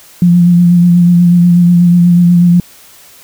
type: tone with vibrato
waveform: sine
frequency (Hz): 174.61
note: F3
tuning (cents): 0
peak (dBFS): -3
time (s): 0.22-2.6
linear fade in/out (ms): 2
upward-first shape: sine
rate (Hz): 8.2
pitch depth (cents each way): 25
effects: white hiss -39 dBFS RMS until 3.23 s